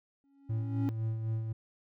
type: tone with exponential growth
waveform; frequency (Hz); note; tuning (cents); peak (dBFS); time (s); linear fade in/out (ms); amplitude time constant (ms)
triangle; 277.2; C#4; 0; -26; 0.24-0.89; 0; 140
type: tone with tremolo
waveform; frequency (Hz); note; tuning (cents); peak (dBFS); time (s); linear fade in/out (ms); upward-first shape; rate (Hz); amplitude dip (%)
triangle; 111.5; A2; +23; -27; 0.49-1.53; 10; sine; 3.9; 45
effects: none

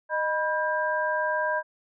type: tone cluster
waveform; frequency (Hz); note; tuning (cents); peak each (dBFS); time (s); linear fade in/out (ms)
sine; 617 / 978 / 1596; D#5 / B5 / G6; -15 / -17 / +31; -28; 0.09-1.63; 50
effects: none

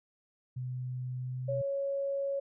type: tone with pitch glide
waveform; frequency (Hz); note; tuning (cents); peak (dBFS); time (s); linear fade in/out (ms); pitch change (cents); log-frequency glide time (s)
sine; 126.5 to 127.6; B2 to C3; +42 to -43; -34; 0.56-1.62; 10; +15; 1.18-1.38
type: tone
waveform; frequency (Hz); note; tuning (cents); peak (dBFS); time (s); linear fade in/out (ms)
sine; 554.4; C#5; 0; -30; 1.48-2.4; 10
effects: none

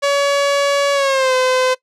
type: tone with pitch glide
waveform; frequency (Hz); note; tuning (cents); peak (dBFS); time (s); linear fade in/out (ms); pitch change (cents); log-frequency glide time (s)
sawtooth; 565 to 512.2; C#5 to C5; +33 to -37; -9; 0.02-1.75; 20; -170; 0.93-1.34
effects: noise-tail reverb RT60 0.1 s tail -20 dB re dry + low-pass 7000 Hz 12 dB/octave

